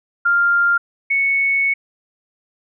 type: tone pair in turn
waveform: sine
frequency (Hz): 1396.9 / 2213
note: F6 / C#7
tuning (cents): 0 / -3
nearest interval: minor sixth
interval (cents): 797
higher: second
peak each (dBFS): -12 / -14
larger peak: first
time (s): 0.25-0.78 / 1.1-1.74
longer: second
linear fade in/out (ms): 10
effects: none